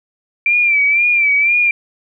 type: tone with vibrato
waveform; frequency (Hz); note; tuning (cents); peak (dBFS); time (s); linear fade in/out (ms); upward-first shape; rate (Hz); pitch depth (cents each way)
sine; 2349; D7; 0; -10; 0.46-1.71; 2; sine; 2; 66
effects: none